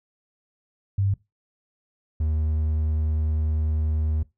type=tone pair in turn; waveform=sine / triangle; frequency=98.5 / 77.52 Hz; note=G2 / D#2; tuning=+9 / -6 cents; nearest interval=major third; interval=415 cents; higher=first; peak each=-19 dBFS; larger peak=neither; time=0.98-1.14 / 2.2-4.23 s; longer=second; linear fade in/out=5 ms; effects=noise-tail reverb RT60 0.2 s tail -20 dB re dry